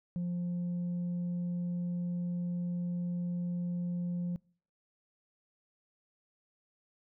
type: tone with tanh clipping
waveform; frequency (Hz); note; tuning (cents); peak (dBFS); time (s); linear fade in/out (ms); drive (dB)
sine; 175.6; F3; +10; -32; 0.16-4.36; 0; 1
effects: noise-tail reverb RT60 0.5 s tail -26 dB re dry